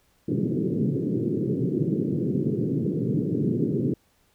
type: band-pass noise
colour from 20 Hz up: pink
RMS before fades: -25 dBFS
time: 0.28-3.94 s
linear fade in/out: 5 ms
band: 120 to 420 Hz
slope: 48 dB/octave
effects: pink hiss -65 dBFS RMS until 4.34 s